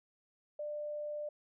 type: tone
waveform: sine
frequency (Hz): 595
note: D5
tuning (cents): +22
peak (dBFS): -37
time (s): 0.59-1.29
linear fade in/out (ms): 5
effects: none